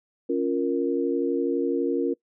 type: chord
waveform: sine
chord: Bb minor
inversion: first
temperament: equal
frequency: 277.2 / 349.2 / 466.2 Hz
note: Db4 / F4 / Bb4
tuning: 0 / 0 / 0 cents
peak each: -26 dBFS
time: 0.29-2.14 s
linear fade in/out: 10 ms
effects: noise-tail reverb RT60 0.1 s tail -22 dB re dry